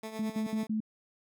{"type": "tone with tremolo", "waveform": "15% pulse", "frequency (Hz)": 219.7, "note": "A3", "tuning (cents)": -2, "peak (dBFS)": -30, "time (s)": [0.03, 0.67], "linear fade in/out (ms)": 5, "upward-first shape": "triangle", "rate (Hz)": 9.1, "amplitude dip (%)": 65}
{"type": "tone bursts", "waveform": "sine", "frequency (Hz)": 217.2, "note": "A3", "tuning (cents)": -22, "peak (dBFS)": -28, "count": 4, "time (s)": [0.19, 0.804], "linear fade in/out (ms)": 5, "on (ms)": 110, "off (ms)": 58}
{"effects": []}